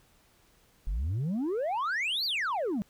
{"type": "exponential two-way sweep", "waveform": "sine", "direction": "up then down", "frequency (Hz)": [41.2, 4780, 185.7], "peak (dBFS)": -25, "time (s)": [0.87, 2.82], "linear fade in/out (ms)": 0, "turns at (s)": 2.25, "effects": ["tanh soft clip ceiling -27 dBFS", "pink hiss -64 dBFS RMS until 2.89 s"]}